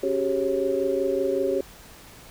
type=tone cluster; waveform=sine; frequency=276.5 / 381.9 / 407.2 / 547 Hz; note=C#4 / G4 / G#4 / C#5; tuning=-4 / -45 / -34 / -23 cents; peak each=-31 / -25 / -28 / -26 dBFS; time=0.03-1.61 s; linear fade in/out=5 ms; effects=pink hiss -47 dBFS RMS until 2.3 s